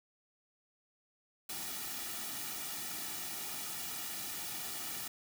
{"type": "noise with comb filter", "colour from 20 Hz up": "white", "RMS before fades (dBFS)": -41, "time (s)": [1.49, 5.08], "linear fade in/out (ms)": 5, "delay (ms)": 1.9, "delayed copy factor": -0.65, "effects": []}